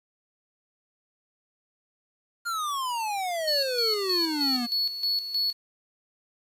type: exponential sweep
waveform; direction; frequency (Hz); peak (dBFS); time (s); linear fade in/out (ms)
square; down; 1423 to 233.1; -28; 2.45-4.67; 20
type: tone with tremolo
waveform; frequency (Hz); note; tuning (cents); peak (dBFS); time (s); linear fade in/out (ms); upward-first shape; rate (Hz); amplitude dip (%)
triangle; 4399; C#8; -14; -22; 3.47-5.53; 10; square; 3.2; 65
effects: resampled to 32000 Hz + 9-bit